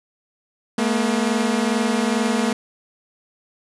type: tone pair together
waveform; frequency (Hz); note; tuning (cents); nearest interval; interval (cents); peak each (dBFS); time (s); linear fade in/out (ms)
sawtooth; 215.9 / 238.2; A3 / A#3; -33 / +38; major second; 171; -17; 0.78-2.53; 5
effects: resampled to 24000 Hz + 7-bit